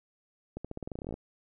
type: accelerating click train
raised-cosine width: 2 ms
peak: -24 dBFS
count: 16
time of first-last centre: 0.57-1.141 s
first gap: 76 ms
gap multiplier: 0.89
effects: none